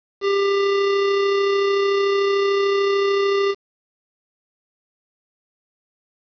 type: tone with amplitude modulation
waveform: square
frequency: 397.5 Hz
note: G4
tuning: 24 cents sharp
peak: -16 dBFS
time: 0.21-3.55 s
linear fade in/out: 50 ms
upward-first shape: sine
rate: 33.5 Hz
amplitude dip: 25%
effects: resampled to 11025 Hz + 7-bit